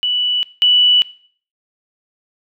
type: tone pair in turn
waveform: sine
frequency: 2960 / 2960 Hz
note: F#7 / F#7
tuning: 0 / 0 cents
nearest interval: unison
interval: 0 cents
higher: neither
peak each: -14 / -8 dBFS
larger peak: second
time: 0.03-0.43 / 0.62-1.02 s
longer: neither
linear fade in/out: 0 ms
effects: noise-tail reverb RT60 0.5 s tail -20 dB re dry